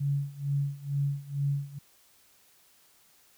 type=tone with tremolo; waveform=sine; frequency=141.2 Hz; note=C#3; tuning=32 cents sharp; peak=-24 dBFS; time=0-1.79 s; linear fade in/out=10 ms; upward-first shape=sine; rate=2.2 Hz; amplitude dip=90%; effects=white hiss -62 dBFS RMS until 3.37 s